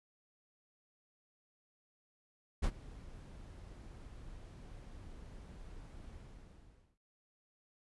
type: noise with ADSR envelope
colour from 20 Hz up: brown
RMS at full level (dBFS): -29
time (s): 2.62-6.98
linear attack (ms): 22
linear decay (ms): 63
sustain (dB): -22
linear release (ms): 880
effects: resampled to 24000 Hz